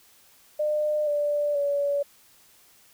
sine tone with pitch steps, 603 / 586.2 / 569.8 Hz, D5 / D5 / C#5, +46 / -3 / +48 cents, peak -22 dBFS, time 0.59-2.03 s, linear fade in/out 10 ms, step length 480 ms, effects white hiss -57 dBFS RMS until 2.93 s

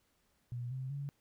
sine tone with pitch steps, 121.4 / 130.87 / 141.07 Hz, B2 / C3 / C#3, -29 / +1 / +31 cents, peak -37 dBFS, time 0.52-1.09 s, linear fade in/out 0 ms, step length 190 ms, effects pink hiss -75 dBFS RMS until 1.2 s

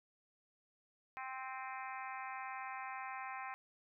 harmonic tone with a mistuned harmonic, 261.7 Hz, C4, in tune, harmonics 3 / 4 / 5 / 6 / 7 / 8 / 9 / 10, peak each -47 / -47 / -52 / -54 / -52 / -53 / -55 / -56 dBFS, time 1.17-3.54 s, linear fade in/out 0 ms, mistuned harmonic 10, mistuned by -56 cents, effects none

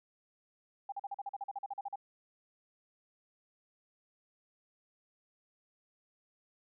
sine tone bursts, 800 Hz, G5, 35 cents sharp, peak -36 dBFS, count 15, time 0.89-1.958 s, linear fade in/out 5 ms, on 32 ms, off 42 ms, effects none

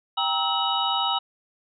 sine tone cluster, 788 / 941 / 1297 / 2951 / 3780 Hz, G5 / A#5 / E6 / F#7 / A#7, +9 / +16 / -28 / -5 / +23 cents, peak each -28 dBFS, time 0.17-1.19 s, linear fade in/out 10 ms, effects none

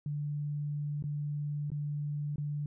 sine tone with dropouts, 146.83 Hz, D3, in tune, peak -32 dBFS, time 0.06-2.66 s, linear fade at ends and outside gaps 2 ms, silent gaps 1.025-1.039 / 1.703-1.717 / 2.359-2.381 s, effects none

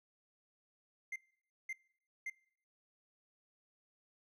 triangle tone bursts, 2093 Hz, C7, in tune, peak -37 dBFS, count 3, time 1.12-2.3 s, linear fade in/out 5 ms, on 40 ms, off 530 ms, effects noise-tail reverb RT60 0.6 s tail -22 dB re dry

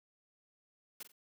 white noise with echo, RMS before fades -45 dBFS, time 1-1.03 s, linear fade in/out 5 ms, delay 45 ms, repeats 2, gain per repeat -10 dB, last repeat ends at 1.12 s, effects high-pass 200 Hz 12 dB/octave

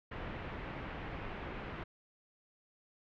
pink low-pass noise, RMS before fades -43 dBFS, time 0.11-1.84 s, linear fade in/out 10 ms, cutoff 2600 Hz, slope 24 dB/octave, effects none

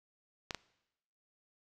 clicks, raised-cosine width 0.2 ms, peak -19 dBFS, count 2, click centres 0.508 / 0.547 s, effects noise-tail reverb RT60 0.9 s tail -21 dB re dry

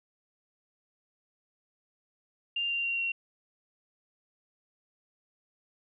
sine tone with pitch steps, 2794 / 2776 / 2759 / 2741 Hz, F7 / F7 / F7 / F7, 0 / -11 / -22 / -33 cents, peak -28 dBFS, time 2.56-3.12 s, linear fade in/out 5 ms, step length 140 ms, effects none

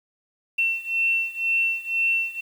sine beating tone pair, 2700 / 2702 Hz, E7 / E7, +41 / +42 cents, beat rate 2 Hz, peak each -25 / -23 dBFS, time 0.58-2.41 s, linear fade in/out 10 ms, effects 8-bit

